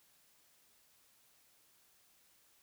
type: silence
effects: white hiss -69 dBFS RMS until 2.62 s